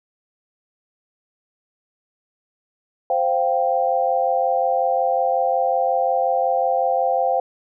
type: chord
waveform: sine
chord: C suspended fourth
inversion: none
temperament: equal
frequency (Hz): 523.3 / 698.5 / 784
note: C5 / F5 / G5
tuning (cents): 0 / 0 / 0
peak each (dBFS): -21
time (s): 3.1-7.4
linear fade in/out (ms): 2
effects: none